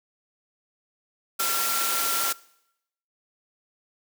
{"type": "tone in noise", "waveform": "sine", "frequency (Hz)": 1367, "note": "F6", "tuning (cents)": -37, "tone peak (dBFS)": -29, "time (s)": [1.39, 2.33], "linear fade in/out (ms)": 10, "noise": "white", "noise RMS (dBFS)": -26, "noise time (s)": [1.39, 2.33], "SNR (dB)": -6, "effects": ["noise-tail reverb RT60 0.8 s tail -22 dB re dry", "high-pass 300 Hz 12 dB/octave"]}